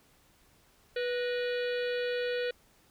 harmonic tone with a mistuned harmonic, 490 Hz, B4, 14 cents flat, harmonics 1 / 3 / 4 / 5 / 6 / 7 / 8 / 9, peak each -30 / -40 / -42 / -44 / -46 / -47 / -48 / -49 dBFS, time 0.96-2.51 s, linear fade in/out 5 ms, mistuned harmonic 4, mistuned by -84 cents, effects pink hiss -64 dBFS RMS until 2.9 s

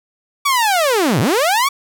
sawtooth linear two-way sweep, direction down then up, 1157 to 100.5 to 1157 Hz, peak -9 dBFS, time 0.45-1.69 s, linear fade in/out 10 ms, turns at 1.2 s, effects none

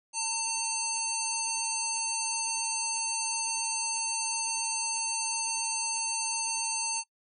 harmonic tone, 899 Hz, A5, 37 cents sharp, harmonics 1 / 3 / 5 / 7 / 9 / 10, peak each -36 / -39 / -37 / -33 / -37 / -36 dBFS, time 0.13-7.04 s, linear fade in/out 50 ms, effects noise-tail reverb RT60 0.1 s tail -22 dB re dry

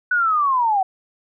sine linear sweep, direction down, 1492 to 740 Hz, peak -15 dBFS, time 0.11-0.83 s, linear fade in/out 5 ms, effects none

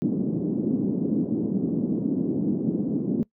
pink band-pass noise, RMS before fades -25 dBFS, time 0.02-3.23 s, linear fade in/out 0 ms, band 190 to 320 Hz, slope 24 dB/octave, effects noise-tail reverb RT60 0.1 s tail -22 dB re dry

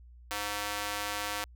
square tone with high-pass filter, 103.2 Hz, G#2, 10 cents flat, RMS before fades -35 dBFS, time 0.31-1.44 s, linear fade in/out 0 ms, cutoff 880 Hz, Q 0.64, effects added 60 Hz sine -50 dBFS peak until 1.55 s

